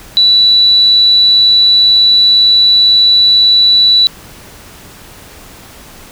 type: tone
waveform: sine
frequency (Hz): 3951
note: B7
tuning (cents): 0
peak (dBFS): -4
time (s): 0.17-4.07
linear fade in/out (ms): 0
effects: pink hiss -35 dBFS RMS until 6.11 s